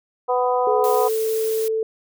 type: harmonic tone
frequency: 249.2 Hz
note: B3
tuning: 16 cents sharp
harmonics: 2 / 3 / 4 / 5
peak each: -20 / -22 / -23 / -30 dBFS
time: 0.28-1.09 s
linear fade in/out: 20 ms
type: tone with pitch glide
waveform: sine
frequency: 430.1 to 442.4 Hz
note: A4 to A4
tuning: -39 to +9 cents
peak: -19 dBFS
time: 0.67-1.83 s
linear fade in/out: 2 ms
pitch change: +48 cents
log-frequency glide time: 0.93-1.11 s
type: noise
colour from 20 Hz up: blue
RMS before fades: -32 dBFS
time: 0.84-1.68 s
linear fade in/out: 0 ms
effects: none